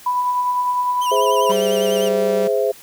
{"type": "tone with tremolo", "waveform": "sine", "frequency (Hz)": 990, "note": "B5", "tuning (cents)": 4, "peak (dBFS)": -15, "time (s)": [0.06, 1.52], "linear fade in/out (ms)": 5, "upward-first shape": "sine", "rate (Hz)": 9.9, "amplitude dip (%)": 30}
{"type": "tone with vibrato", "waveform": "sawtooth", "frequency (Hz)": 2960, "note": "F#7", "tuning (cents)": 0, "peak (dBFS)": -24, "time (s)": [1.01, 2.09], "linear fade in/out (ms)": 10, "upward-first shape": "sine", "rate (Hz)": 10, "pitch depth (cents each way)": 110}
{"type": "chord", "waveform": "sine", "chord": "Ab augmented", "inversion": "none", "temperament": "equal with one note detuned", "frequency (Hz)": [415.3, 521.1, 659.3], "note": ["Ab4", "C5", "E5"], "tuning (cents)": [0, -7, 0], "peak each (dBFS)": [-19, -19, -22], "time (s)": [1.11, 2.72], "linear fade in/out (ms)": 10}
{"type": "tone", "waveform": "sawtooth", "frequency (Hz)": 194.3, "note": "G3", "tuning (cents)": -15, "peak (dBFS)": -20, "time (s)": [1.49, 2.48], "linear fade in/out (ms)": 10}
{"effects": ["white hiss -43 dBFS RMS until 2.82 s"]}